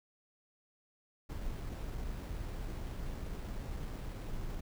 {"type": "noise with sample-and-hold", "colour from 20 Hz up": "brown", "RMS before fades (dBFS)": -40, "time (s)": [1.29, 4.61], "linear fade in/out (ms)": 10, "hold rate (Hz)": 6300, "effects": []}